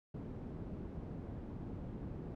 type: low-pass noise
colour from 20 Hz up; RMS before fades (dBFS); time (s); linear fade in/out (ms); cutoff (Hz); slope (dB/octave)
white; -45; 0.14-2.35; 5; 240; 12
effects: none